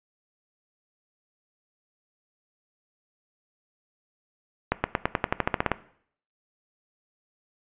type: accelerating click train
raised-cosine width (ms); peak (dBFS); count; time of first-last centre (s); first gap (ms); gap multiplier
0.5; -6; 13; 4.72-5.717; 120; 0.93
effects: noise-tail reverb RT60 0.6 s tail -17 dB re dry + resampled to 8000 Hz